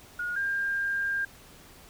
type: tone pair in turn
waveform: sine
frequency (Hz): 1440 / 1601.2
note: F#6 / G6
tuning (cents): -47 / +36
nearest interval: major second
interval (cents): 183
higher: second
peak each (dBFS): -29 / -26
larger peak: second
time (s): 0.19-0.36 / 0.36-1.25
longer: second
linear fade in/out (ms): 5
effects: pink hiss -52 dBFS RMS until 1.89 s